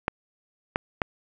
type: clicks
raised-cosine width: 0.5 ms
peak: -8 dBFS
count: 3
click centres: 0.081 / 0.759 / 1.018 s
effects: none